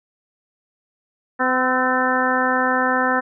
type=harmonic tone with a mistuned harmonic; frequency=255.2 Hz; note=C4; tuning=43 cents flat; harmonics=1 / 2 / 3 / 4 / 5 / 6 / 7; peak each=-24 / -24 / -24 / -24 / -24 / -24 / -24 dBFS; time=1.39-3.21 s; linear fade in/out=20 ms; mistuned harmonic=5; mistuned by=+44 cents; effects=none